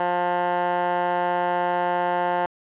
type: tone with band-pass filter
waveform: 15% pulse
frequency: 176.9 Hz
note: F3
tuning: 23 cents sharp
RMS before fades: -23 dBFS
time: 0-2.46 s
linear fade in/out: 2 ms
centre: 960 Hz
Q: 2.8
effects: resampled to 8000 Hz + 9-bit